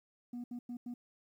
sine tone bursts at uneven times, 242.4 Hz, B3, 32 cents flat, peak -37 dBFS, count 4, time 0.33-0.44 / 0.51-0.59 / 0.69-0.77 / 0.86-0.94 s, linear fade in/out 5 ms, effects tanh soft clip ceiling -38 dBFS + 12-bit

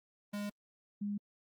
square / sine tone pair in turn, 205.3 / 204.5 Hz, G#3 / G#3, -20 / -26 cents, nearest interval unison, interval 6 cents, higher first, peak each -37 / -34 dBFS, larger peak second, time 0.33-0.5 / 1.01-1.18 s, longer neither, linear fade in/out 10 ms, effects Opus 24 kbps

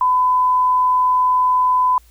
sine tone, 1006 Hz, B5, 32 cents sharp, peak -12 dBFS, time 0.01-1.98 s, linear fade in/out 2 ms, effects added 58 Hz sine -47 dBFS peak until 2.1 s + white hiss -55 dBFS RMS until 2.1 s

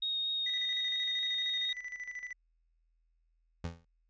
sine tone with vibrato, 3729 Hz, A#7, in tune, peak -31 dBFS, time 0.02-1.73 s, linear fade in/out 5 ms, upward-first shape triangle, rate 4.3 Hz, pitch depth 10 cents each way
triangle tone with tremolo, 1985 Hz, B6, 8 cents sharp, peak -36 dBFS, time 0.46-2.33 s, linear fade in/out 5 ms, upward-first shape square, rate 13 Hz, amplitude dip 65%
25% pulse tone with exponential decay, 84.2 Hz, E2, 37 cents sharp, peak -29 dBFS, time 3.64-3.85 s, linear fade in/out 5 ms, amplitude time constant 45 ms
effects added 41 Hz sine -70 dBFS peak until 4.09 s + resampled to 16000 Hz

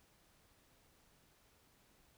silence, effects pink hiss -70 dBFS RMS until 2.17 s

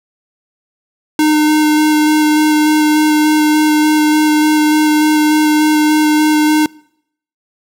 square tone with vibrato, 305.1 Hz, D#4, 34 cents flat, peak -9 dBFS, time 1.19-6.66 s, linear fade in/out 2 ms, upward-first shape square, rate 3.4 Hz, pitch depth 8 cents each way, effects noise-tail reverb RT60 0.7 s tail -24 dB re dry

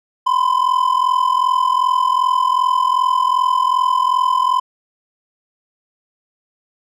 triangle ring-modulated tone, 1018 Hz, C6, 48 cents flat, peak -8 dBFS, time 0.26-4.6 s, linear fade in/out 10 ms, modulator 21.3 Hz, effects none

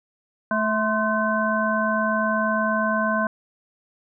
harmonic tone with a mistuned harmonic, 217.9 Hz, A3, 17 cents flat, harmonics 1 / 3 / 5 / 7, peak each -25 / -25 / -25 / -25 dBFS, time 0.51-3.27 s, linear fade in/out 2 ms, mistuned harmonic 5, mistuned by -73 cents, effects none

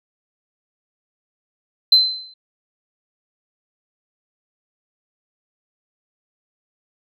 sine tone with exponential decay, 4073 Hz, C8, 47 cents flat, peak -5 dBFS, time 1.92-2.34 s, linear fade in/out 5 ms, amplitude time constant 91 ms, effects tanh soft clip ceiling -2 dBFS

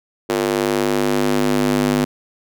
square tone with high-pass filter sweep, 50.3 Hz, G1, 45 cents sharp, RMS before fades -18 dBFS, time 0.29-2.05 s, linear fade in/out 10 ms, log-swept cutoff 370 to 230 Hz, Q 2.1, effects none

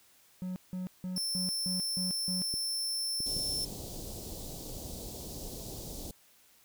triangle tone bursts, 183.5 Hz, F#3, 14 cents flat, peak -32 dBFS, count 7, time 0.42-2.42 s, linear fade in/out 0 ms, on 140 ms, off 170 ms
sawtooth tone, 5350 Hz, E8, 25 cents sharp, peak -29 dBFS, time 1.16-3.65 s, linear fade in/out 5 ms
clicks, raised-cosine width 3 ms, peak -29 dBFS, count 4, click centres 2.54 / 3.204 / 3.366 / 3.726 s
pink band-stop noise, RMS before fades -42 dBFS, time 3.26-6.11 s, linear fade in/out 2 ms, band 680 to 4100 Hz, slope 24 dB/octave
effects white hiss -63 dBFS RMS until 6.64 s

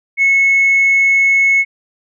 sine tone, 2193 Hz, C#7, 19 cents flat, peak -7 dBFS, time 0.17-1.65 s, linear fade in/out 50 ms, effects tanh soft clip ceiling -5 dBFS

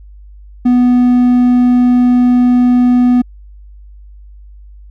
triangle tone, 246.9 Hz, B3, in tune, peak -4 dBFS, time 0.65-3.22 s, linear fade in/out 10 ms, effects added 50 Hz sine -33 dBFS peak until 4.9 s

